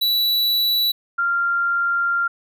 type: tone pair in turn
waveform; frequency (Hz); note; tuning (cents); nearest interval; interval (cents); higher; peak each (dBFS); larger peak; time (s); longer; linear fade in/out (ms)
square / sine; 3941 / 1389.3; B7 / F6; -4 / -9; octave + tritone; 1805; first; -17; neither; 0.01-0.92 / 1.18-2.28; second; 10
effects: none